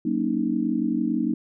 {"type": "chord", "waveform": "sine", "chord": "D# minor seventh", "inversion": "first", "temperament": "just", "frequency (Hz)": [186.68, 233.3, 280, 311.1], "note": ["F#3", "A#3", "C#4", "D#4"], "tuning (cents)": [16, 2, 18, 0], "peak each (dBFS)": [-30, -25, -28, -26], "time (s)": [0.05, 1.34], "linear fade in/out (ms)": 5, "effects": []}